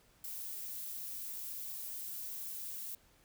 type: noise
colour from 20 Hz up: violet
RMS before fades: -43 dBFS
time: 0.24-2.95 s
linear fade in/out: 2 ms
effects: pink hiss -67 dBFS RMS until 3.24 s